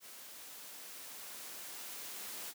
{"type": "noise with level ramp", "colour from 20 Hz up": "white", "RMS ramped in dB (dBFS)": [-52, -44], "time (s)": [0, 2.54], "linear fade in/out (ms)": 50, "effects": ["high-pass 200 Hz 12 dB/octave"]}